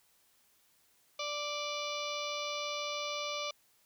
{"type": "harmonic tone", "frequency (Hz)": 587.3, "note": "D5", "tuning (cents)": 0, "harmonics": [1, 2, 4, 5, 6, 7, 8, 9, 10], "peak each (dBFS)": [-40, -41, -42, -45, -43, -47, -48, -51, -48], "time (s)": [1.19, 3.51], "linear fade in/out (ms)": 5, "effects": ["white hiss -69 dBFS RMS until 3.85 s"]}